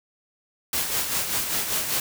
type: noise with tremolo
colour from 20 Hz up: white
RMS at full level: -24 dBFS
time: 0.73-2 s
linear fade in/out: 2 ms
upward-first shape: sine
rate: 5.1 Hz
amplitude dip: 50%
effects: none